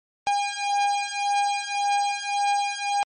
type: beating tone pair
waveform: 45% pulse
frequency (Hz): 809 / 810.8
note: G#5 / G#5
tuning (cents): -46 / -42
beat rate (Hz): 1.8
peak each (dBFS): -25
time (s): 0.27-3.03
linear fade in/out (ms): 0
effects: MP3 32 kbps